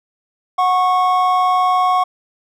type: tone pair together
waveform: triangle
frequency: 734.2 / 1100 Hz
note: F#5 / C#6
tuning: -14 / -14 cents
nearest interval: perfect fifth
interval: 700 cents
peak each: -13 / -13 dBFS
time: 0.58-2.04 s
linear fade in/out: 10 ms
effects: none